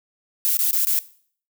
violet noise bursts, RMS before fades -20 dBFS, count 4, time 0.45-0.99 s, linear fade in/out 0 ms, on 120 ms, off 20 ms, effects noise-tail reverb RT60 0.5 s tail -18 dB re dry

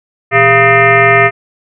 sine tone with frequency modulation, 1251 Hz, D#6, 9 cents sharp, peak -4 dBFS, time 0.31-1.31 s, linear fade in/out 50 ms, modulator 283 Hz, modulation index 3.6, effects none

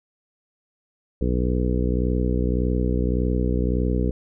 harmonic tone, 61.74 Hz, B1, in tune, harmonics 1 / 2 / 3 / 4 / 5 / 6 / 7 / 8, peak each -22 / -28 / -27 / -29 / -30 / -35 / -30 / -33 dBFS, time 1.21-4.11 s, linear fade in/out 5 ms, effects none

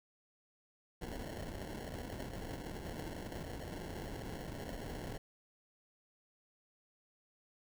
pink noise with sample-and-hold, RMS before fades -44 dBFS, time 1.01-5.18 s, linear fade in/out 10 ms, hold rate 1225 Hz, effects none

